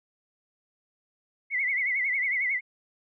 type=tone with vibrato; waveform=sine; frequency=2093 Hz; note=C7; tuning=in tune; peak=-24 dBFS; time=1.5-2.61 s; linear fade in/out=50 ms; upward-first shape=sine; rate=11 Hz; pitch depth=110 cents each way; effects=none